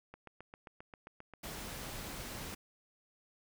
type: click train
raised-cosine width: 0.5 ms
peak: -34 dBFS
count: 11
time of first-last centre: 0.14-1.47 s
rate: 7.52 Hz
type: noise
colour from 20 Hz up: pink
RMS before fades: -44 dBFS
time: 1.43-2.55 s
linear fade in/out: 10 ms
effects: none